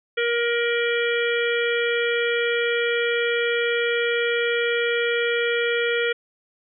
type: harmonic tone with a mistuned harmonic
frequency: 472 Hz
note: A#4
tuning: 22 cents sharp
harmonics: 1 / 3 / 4 / 5 / 6 / 7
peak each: -22 / -27 / -28 / -29 / -35 / -32 dBFS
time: 0.17-6.13 s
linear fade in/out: 10 ms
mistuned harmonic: 6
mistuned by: +80 cents
effects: none